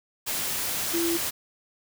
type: tone in noise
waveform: sine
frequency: 336.9 Hz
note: E4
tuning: 38 cents sharp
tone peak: -24 dBFS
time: 0.93-1.18 s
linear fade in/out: 20 ms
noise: white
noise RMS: -29 dBFS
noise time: 0.26-1.31 s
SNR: +2 dB
effects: none